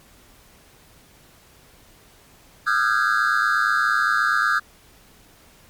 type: tone cluster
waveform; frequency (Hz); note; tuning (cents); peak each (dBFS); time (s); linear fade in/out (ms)
triangle; 1213 / 1322 / 1410 / 1544 / 1649; D#6 / E6 / F6 / G6 / G#6; -44 / +5 / +16 / -27 / -13; -22; 2.66-4.6; 20
effects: pink hiss -52 dBFS RMS until 5.69 s + MP3 96 kbps